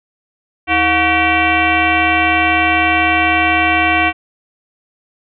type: tone with frequency modulation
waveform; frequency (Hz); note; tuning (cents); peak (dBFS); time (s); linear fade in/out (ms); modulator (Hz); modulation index
sine; 1522; F#6; +48; -10; 0.67-4.13; 50; 400; 3.1
effects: none